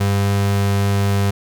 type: tone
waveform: 35% pulse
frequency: 99.8 Hz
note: G2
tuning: 32 cents sharp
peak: -13 dBFS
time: 0-1.31 s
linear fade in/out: 10 ms
effects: none